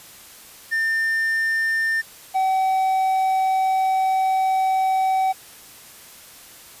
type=tone pair in turn; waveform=triangle; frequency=1800 / 760.8 Hz; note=A6 / F#5; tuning=+39 / +48 cents; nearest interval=octave + minor third; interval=1491 cents; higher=first; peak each=-17 / -15 dBFS; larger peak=second; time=0.71-2.02 / 2.34-5.33 s; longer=second; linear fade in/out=20 ms; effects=white hiss -44 dBFS RMS until 6.8 s + resampled to 32000 Hz